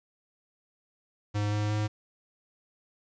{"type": "tone with pitch steps", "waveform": "square", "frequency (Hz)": [103.83, 104.92, 106.01], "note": ["G#2", "G#2", "G#2"], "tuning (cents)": [0, 18, 36], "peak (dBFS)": -27, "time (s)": [1.34, 1.88], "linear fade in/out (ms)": 20, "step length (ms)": 180, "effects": ["resampled to 16000 Hz", "10-bit"]}